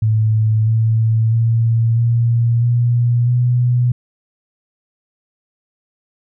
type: tone with pitch steps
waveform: sine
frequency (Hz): 109.4 / 111.96 / 114.57 / 117.25 / 119.99 / 122.8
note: A2 / A2 / A#2 / A#2 / B2 / B2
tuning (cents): -9 / +31 / -30 / +11 / -50 / -9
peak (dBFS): -11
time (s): 0.02-3.92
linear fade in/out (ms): 5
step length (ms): 650
effects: none